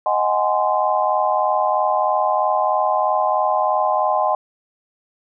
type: chord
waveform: sine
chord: Ab dominant seventh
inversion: second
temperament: just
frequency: 623 / 747.5 / 830.6 / 1038.3 Hz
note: Eb5 / Gb5 / Ab5 / C6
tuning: +2 / +17 / 0 / -14 cents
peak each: -21 dBFS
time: 0.06-4.35 s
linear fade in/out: 2 ms
effects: none